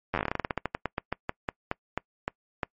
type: slowing click train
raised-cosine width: 0.5 ms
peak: -12 dBFS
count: 26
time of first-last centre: 0.14-2.632 s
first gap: 10 ms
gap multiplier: 1.16
effects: noise-tail reverb RT60 0.1 s tail -25 dB re dry + MP3 32 kbps